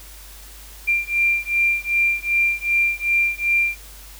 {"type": "beating tone pair", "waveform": "sine", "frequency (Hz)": [2377, 2379.6], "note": ["D7", "D7"], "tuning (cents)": [20, 22], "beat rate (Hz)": 2.6, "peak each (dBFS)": -20, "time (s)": [0.87, 3.77], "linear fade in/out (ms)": 20, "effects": ["added 50 Hz sine -41 dBFS peak until 4.19 s", "white hiss -43 dBFS RMS until 4.19 s"]}